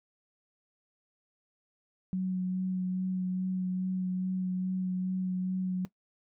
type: tone with vibrato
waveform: sine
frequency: 185 Hz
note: F#3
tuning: in tune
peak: -28 dBFS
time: 2.13-5.85 s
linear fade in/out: 0 ms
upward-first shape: sine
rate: 2.4 Hz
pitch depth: 14 cents each way
effects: noise-tail reverb RT60 0.1 s tail -17 dB re dry